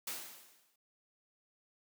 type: noise with exponential decay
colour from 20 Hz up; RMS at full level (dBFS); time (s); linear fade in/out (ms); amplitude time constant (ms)
white; -38; 0.07-0.76; 5; 150
effects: high-pass 200 Hz 12 dB/octave